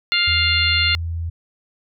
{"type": "harmonic tone", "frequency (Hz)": 700, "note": "F5", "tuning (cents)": 4, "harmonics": [2, 3, 4, 5, 6], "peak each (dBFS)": [-25, -21, -20, -24, -21], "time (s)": [0.12, 0.95], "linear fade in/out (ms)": 0}
{"type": "tone", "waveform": "sine", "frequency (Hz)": 83.4, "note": "E2", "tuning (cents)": 21, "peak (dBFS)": -22, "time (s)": [0.27, 1.3], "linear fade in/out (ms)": 10}
{"effects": []}